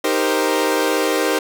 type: chord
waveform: sawtooth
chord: C minor seventh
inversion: first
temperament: equal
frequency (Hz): 311.1 / 392 / 466.2 / 523.3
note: Eb4 / G4 / Bb4 / C5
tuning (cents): 0 / 0 / 0 / 0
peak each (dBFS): -18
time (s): 0.04-1.39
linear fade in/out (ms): 5
effects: none